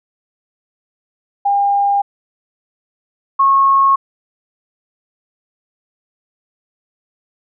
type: tone pair in turn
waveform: sine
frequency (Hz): 804 / 1092.2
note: G5 / C#6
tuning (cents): +44 / -26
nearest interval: perfect fourth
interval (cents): 530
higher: second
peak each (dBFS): -11 / -8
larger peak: second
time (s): 1.45-2.02 / 3.39-3.96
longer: neither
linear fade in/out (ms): 10
effects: none